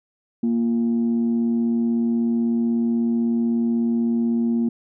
sine tone pair together, 233.2 / 349.4 Hz, A#3 / F4, +1 / +1 cents, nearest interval perfect fifth, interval 700 cents, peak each -17 / -28 dBFS, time 0.43-4.69 s, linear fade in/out 5 ms, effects tanh soft clip ceiling -13 dBFS

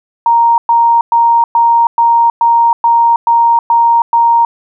sine tone bursts, 932.3 Hz, A#5, in tune, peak -5 dBFS, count 10, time 0.26-4.45 s, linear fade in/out 2 ms, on 320 ms, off 110 ms, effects none

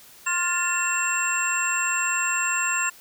sine tone cluster, 1057 / 1398 / 1760 / 2705 / 7460 Hz, C6 / F6 / A6 / E7 / A#8, +17 / +1 / 0 / +44 / 0 cents, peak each -29 / -30 / -28 / -28 / -26 dBFS, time 0.26-2.9 s, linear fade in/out 10 ms, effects white hiss -49 dBFS RMS until 3 s

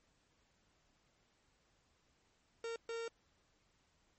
45% pulse tone bursts at uneven times, 460 Hz, A#4, 23 cents flat, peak -40 dBFS, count 2, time 2.64-2.76 / 2.89-3.08 s, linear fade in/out 2 ms, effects pink hiss -75 dBFS RMS until 4.18 s + MP3 32 kbps

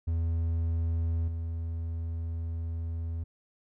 triangle tone with level steps, 82.7 Hz, E2, 6 cents sharp, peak -24 / -29 dBFS, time 0.07-3.24 s, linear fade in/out 10 ms, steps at 1.28 s, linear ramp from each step 2 ms, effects none

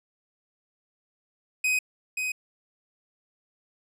45% pulse tone with echo, 2512 Hz, D#7, 16 cents sharp, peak -22 dBFS, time 1.64-1.79 s, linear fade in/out 5 ms, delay 530 ms, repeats 1, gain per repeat -5 dB, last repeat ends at 2.32 s, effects low-pass 12000 Hz 12 dB/octave

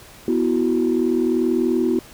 sine chord, B suspended fourth, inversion none, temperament equal, 246.9 / 329.6 / 370 Hz, B3 / E4 / F#4, 0 / 0 / 0 cents, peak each -20 dBFS, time 0.28-1.99 s, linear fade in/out 2 ms, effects tanh soft clip ceiling -9 dBFS + pink hiss -44 dBFS RMS until 2.13 s

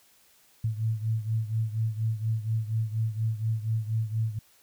sine beating tone pair, 110 / 114.2 Hz, A2 / A#2, 0 / -35 cents, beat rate 4.2 Hz, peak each -27 / -31 dBFS, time 0.64-4.39 s, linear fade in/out 5 ms, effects white hiss -61 dBFS RMS until 4.62 s

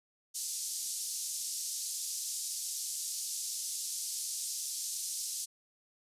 pink band-pass noise, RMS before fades -38 dBFS, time 0.34-5.46 s, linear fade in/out 20 ms, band 5200 to 11000 Hz, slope 24 dB/octave, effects resampled to 32000 Hz

